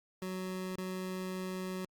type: tone with dropouts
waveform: 25% pulse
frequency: 185.8 Hz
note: F#3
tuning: 7 cents sharp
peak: -33 dBFS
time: 0.22-1.85 s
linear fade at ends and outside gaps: 2 ms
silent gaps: 0.756-0.781 s
effects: Opus 48 kbps